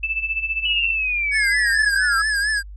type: tone with tremolo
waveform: sine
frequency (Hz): 2637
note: E7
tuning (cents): 0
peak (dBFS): -18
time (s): 0.03-0.91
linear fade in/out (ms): 5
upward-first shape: sine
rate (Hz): 15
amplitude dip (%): 75
type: linear sweep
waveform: sine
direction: down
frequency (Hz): 2960 to 1295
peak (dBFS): -19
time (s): 0.65-2.22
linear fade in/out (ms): 5
type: tone with vibrato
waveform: square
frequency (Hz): 1674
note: G#6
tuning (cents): +13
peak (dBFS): -19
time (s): 1.31-2.63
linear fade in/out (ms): 50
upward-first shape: triangle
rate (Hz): 4.4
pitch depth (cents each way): 92
effects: added 50 Hz sine -34 dBFS peak until 2.76 s + resampled to 24000 Hz